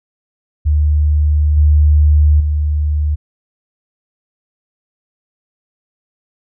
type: tone with level steps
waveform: sine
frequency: 75 Hz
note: D2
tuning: 37 cents sharp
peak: -9 / -6 / -12 dBFS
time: 0.65-3.16 s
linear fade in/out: 20 ms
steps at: 1.57 / 2.4 s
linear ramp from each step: 5 ms
effects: none